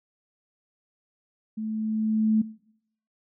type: tone with level ramp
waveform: sine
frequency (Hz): 217.9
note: A3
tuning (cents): -17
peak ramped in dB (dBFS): -29 to -17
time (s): 1.57-2.42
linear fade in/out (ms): 10
effects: noise-tail reverb RT60 0.7 s tail -21 dB re dry